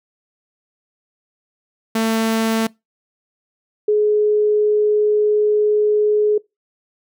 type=tone pair in turn; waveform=sawtooth / sine; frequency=223.7 / 421.4 Hz; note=A3 / G#4; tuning=+29 / +25 cents; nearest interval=major seventh; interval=1096 cents; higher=second; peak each=-12 dBFS; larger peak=neither; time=1.95-2.67 / 3.88-6.38 s; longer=second; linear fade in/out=5 ms; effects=noise-tail reverb RT60 0.2 s tail -23 dB re dry